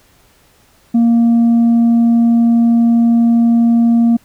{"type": "tone with tanh clipping", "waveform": "sine", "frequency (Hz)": 233.1, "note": "A#3", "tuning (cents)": 0, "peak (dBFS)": -8, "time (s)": [0.94, 4.17], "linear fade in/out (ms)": 10, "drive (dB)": 2, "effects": ["pink hiss -51 dBFS RMS until 4.24 s"]}